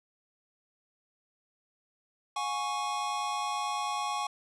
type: chord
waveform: square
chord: F# suspended second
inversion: none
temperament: equal with one note detuned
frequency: 721.4 / 830.6 / 1108.7 Hz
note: F#5 / G#5 / C#6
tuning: -44 / 0 / 0 cents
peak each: -40 / -35 / -34 dBFS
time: 2.36-4.27 s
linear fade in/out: 5 ms
effects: resampled to 22050 Hz